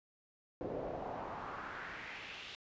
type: noise with band-pass filter sweep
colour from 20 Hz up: brown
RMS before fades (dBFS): -44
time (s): 0.61-2.55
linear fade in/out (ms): 0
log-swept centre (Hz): 450 to 3400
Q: 2.5
effects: resampled to 16000 Hz